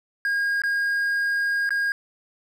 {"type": "tone with dropouts", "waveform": "triangle", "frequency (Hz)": 1627, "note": "G#6", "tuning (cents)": -36, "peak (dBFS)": -19, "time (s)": [0.25, 1.92], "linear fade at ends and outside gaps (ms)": 1, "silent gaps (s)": [[0.619, 0.636], [1.692, 1.706]], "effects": []}